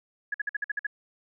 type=tone bursts; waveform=sine; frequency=1684 Hz; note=G#6; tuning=24 cents sharp; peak=-26 dBFS; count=8; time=0.32-0.868 s; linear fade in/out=5 ms; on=23 ms; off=52 ms; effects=none